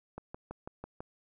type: click train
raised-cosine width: 1 ms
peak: -27 dBFS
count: 6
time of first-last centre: 0.18-1.005 s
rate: 6.06 Hz
effects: none